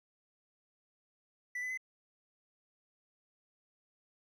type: tone with pitch steps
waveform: triangle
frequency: 1975.5 / 2007 / 2038 Hz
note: B6 / B6 / C7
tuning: 0 / +27 / -46 cents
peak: -34 dBFS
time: 1.55-1.775 s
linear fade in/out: 5 ms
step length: 75 ms
effects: none